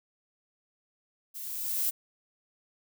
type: noise with level ramp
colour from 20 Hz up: violet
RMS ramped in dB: -41 to -27 dBFS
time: 1.34-1.91 s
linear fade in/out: 20 ms
effects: none